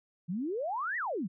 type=exponential two-way sweep; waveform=sine; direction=up then down; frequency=160.5 to 2005 to 160.5 Hz; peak=-31 dBFS; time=0.28-1.28 s; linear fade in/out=20 ms; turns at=0.97 s; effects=none